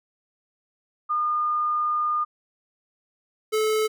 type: tone pair in turn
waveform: sine / square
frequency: 1216 / 433.4 Hz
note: D#6 / A4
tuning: -40 / -26 cents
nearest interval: octave + tritone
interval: 1786 cents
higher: first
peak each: -21 dBFS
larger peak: neither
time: 1.09-2.25 / 3.52-3.88 s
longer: first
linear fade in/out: 20 ms
effects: none